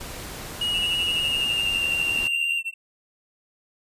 pink noise, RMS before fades -36 dBFS, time 0-2.28 s, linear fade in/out 10 ms
triangle tone with pitch glide, 2888 to 2782 Hz, F#7 to F7, -43 to -7 cents, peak -21 dBFS, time 0.61-2.59 s, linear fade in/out 5 ms, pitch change -64 cents, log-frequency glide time 1-1.88 s
triangle tone with tremolo, 2707 Hz, E7, 45 cents sharp, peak -23 dBFS, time 0.74-2.74 s, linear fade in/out 5 ms, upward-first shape sine, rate 12 Hz, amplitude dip 100%
effects resampled to 32000 Hz

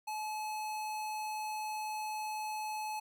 square tone, 858 Hz, A5, 44 cents flat, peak -37 dBFS, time 0.07-3 s, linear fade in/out 10 ms, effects none

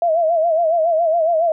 sine tone with vibrato, 659.3 Hz, E5, in tune, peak -13 dBFS, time 0.02-1.52 s, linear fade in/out 2 ms, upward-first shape sine, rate 7.2 Hz, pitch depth 94 cents each way, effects none

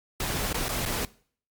pink noise with dropouts, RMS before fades -29 dBFS, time 0.2-1.05 s, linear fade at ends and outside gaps 2 ms, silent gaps 0.529-0.543 / 0.684-0.69 / 0.853-0.859 s, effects noise-tail reverb RT60 0.5 s tail -21 dB re dry + MP3 96 kbps

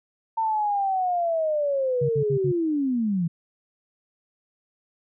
sine linear sweep, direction down, 907 to 160 Hz, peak -21 dBFS, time 0.37-3.28 s, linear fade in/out 10 ms
sine tone bursts, 140.2 Hz, C#3, 20 cents sharp, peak -23 dBFS, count 4, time 2.01-2.521 s, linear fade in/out 10 ms, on 82 ms, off 61 ms
effects none

